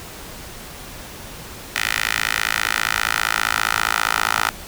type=tone with high-pass filter sweep; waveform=10% pulse; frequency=55 Hz; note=A1; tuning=in tune; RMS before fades=-21 dBFS; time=1.76-4.49 s; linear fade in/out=0 ms; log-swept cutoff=1900 to 1200 Hz; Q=2; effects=pink hiss -36 dBFS RMS until 4.67 s